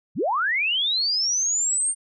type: linear sweep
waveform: sine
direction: up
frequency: 97 to 8870 Hz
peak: -20 dBFS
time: 0.15-1.95 s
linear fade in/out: 50 ms
effects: none